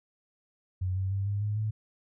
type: tone with pitch steps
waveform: sine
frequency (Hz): 92.3 / 95.22 / 98.24 / 101.35 / 104.57 / 107.88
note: F#2 / G2 / G2 / G#2 / G#2 / A2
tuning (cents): -4 / -50 / +4 / -42 / +12 / -34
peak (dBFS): -27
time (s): 0.81-1.71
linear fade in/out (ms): 10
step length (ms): 150
effects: none